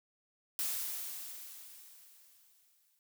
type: noise with exponential decay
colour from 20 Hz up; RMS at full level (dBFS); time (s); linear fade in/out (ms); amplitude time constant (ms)
blue; -34; 0.59-2.99; 0; 520
effects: none